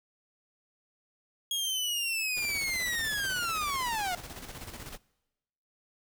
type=linear sweep; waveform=sawtooth; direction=down; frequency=3300 to 694 Hz; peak=-26 dBFS; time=1.51-4.15 s; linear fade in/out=2 ms
type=noise with tremolo; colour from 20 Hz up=pink; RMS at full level=-42 dBFS; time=2.36-4.98 s; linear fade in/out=20 ms; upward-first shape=square; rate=16 Hz; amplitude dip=50%
effects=noise-tail reverb RT60 1.0 s tail -23 dB re dry